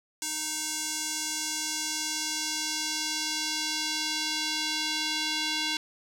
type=tone with band-pass filter sweep; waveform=square; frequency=309.5 Hz; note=D#4; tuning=9 cents flat; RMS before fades=-31 dBFS; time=0.22-5.77 s; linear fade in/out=2 ms; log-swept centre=7500 to 3900 Hz; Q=1.6; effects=none